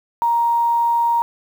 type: tone with quantisation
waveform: sine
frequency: 937 Hz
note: A#5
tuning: 9 cents sharp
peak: -14 dBFS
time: 0.22-1.22 s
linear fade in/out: 0 ms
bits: 7
effects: none